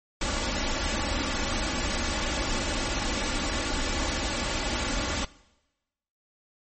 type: noise with comb filter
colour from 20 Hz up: pink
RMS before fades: -28 dBFS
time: 0.21-5.25 s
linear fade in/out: 5 ms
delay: 3.5 ms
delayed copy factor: +0.6
effects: noise-tail reverb RT60 1.0 s tail -21 dB re dry + MP3 32 kbps